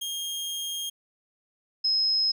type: tone pair in turn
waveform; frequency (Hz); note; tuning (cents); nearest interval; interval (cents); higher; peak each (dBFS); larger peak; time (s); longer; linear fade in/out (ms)
sawtooth / sine; 3232 / 5130; G#7 / E8; -48 / -48; minor sixth; 800; second; -27 / -21; second; 0.01-0.9 / 1.84-2.32; first; 10
effects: none